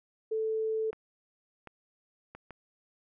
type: tone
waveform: sine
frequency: 440 Hz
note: A4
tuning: in tune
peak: -28 dBFS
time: 0.31-0.91 s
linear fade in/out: 10 ms
type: clicks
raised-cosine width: 0.5 ms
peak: -30 dBFS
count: 4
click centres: 0.93 / 1.673 / 2.35 / 2.507 s
effects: none